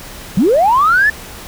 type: linear sweep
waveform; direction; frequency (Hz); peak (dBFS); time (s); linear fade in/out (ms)
sine; up; 156.7 to 1786; -7; 0.37-1.1; 5
effects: tanh soft clip ceiling -3 dBFS + pink hiss -32 dBFS RMS until 1.47 s